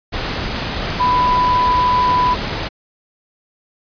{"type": "tone in noise", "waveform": "sine", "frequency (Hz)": 995, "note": "B5", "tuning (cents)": 13, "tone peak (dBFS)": -12, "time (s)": [0.99, 2.35], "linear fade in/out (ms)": 20, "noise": "pink", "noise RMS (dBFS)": -22, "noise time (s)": [0.12, 2.69], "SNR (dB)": 7, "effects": ["resampled to 11025 Hz"]}